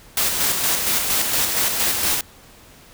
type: noise with tremolo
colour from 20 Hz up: white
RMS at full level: -19 dBFS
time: 0.17-2.21 s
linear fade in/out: 2 ms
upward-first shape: square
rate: 4.3 Hz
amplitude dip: 35%
effects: pink hiss -47 dBFS RMS until 2.93 s

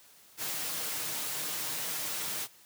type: noise with comb filter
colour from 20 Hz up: white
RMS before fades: -35 dBFS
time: 0.37-2.48 s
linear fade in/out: 50 ms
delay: 6.5 ms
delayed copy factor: +0.55
effects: white hiss -58 dBFS RMS until 2.65 s + high-pass 80 Hz 12 dB/octave

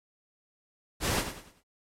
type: noise with echo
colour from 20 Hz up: pink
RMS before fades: -29 dBFS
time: 1-1.24 s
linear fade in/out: 50 ms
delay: 98 ms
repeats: 4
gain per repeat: -9 dB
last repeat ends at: 1.632 s
effects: low-pass 12000 Hz 12 dB/octave + AAC 48 kbps

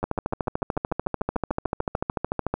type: two click trains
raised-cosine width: 1 ms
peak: -10 / -15 dBFS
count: 35 / 15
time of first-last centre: 0.04-2.54 / 0.03-2.098 s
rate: 13.6 / 6.77 Hz
effects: none

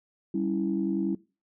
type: chord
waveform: sine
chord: C# diminished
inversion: second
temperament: equal with one note detuned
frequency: 196 / 277.2 / 327.9 Hz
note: G3 / C#4 / E4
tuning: 0 / 0 / -9 cents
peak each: -29 / -31 / -28 dBFS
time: 0.34-1.15 s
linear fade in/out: 5 ms
effects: noise-tail reverb RT60 0.3 s tail -20 dB re dry + tanh soft clip ceiling -16 dBFS

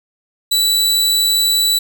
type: tone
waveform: sawtooth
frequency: 3951 Hz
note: B7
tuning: in tune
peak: -9 dBFS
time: 0.51-1.79 s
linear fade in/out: 10 ms
effects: none

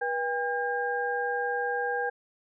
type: tone cluster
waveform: sine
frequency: 484.4 / 803 / 1612 Hz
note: B4 / G5 / G6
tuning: -34 / +41 / +48 cents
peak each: -31 dBFS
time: 0.01-2.1 s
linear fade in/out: 10 ms
effects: none

